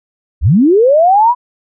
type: linear sweep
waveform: sine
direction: up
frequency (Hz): 48.39 to 1001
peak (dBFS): -5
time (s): 0.41-1.35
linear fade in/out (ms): 50
effects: none